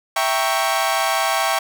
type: chord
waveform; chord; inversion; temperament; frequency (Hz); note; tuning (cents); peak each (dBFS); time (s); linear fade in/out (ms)
sawtooth; E diminished seventh; none; equal; 659.3 / 784 / 932.3 / 1108.7; E5 / G5 / Bb5 / Db6; 0 / 0 / 0 / 0; -19 / -18 / -23 / -19; 0.16-1.59; 5
effects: 8-bit